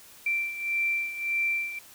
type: beating tone pair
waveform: sine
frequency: 2349 / 2350.7 Hz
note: D7 / D7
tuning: 0 / +1 cents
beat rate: 1.7 Hz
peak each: -27 / -32 dBFS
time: 0.26-1.79 s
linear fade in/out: 5 ms
effects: white hiss -51 dBFS RMS until 1.94 s